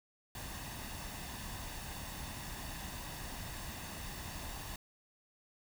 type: noise with comb filter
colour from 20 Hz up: pink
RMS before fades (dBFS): -44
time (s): 0.35-4.76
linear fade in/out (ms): 2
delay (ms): 1.1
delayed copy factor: +0.5
effects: none